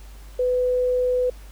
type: tone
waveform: sine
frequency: 500 Hz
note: B4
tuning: 21 cents sharp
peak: -18 dBFS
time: 0.39-1.3 s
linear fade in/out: 5 ms
effects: added 50 Hz sine -39 dBFS peak until 1.51 s + pink hiss -51 dBFS RMS until 1.51 s